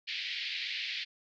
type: band-pass noise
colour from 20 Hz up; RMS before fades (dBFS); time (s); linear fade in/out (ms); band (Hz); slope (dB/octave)
pink; -37; 0.07-1.05; 20; 2000 to 4600; 48
effects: none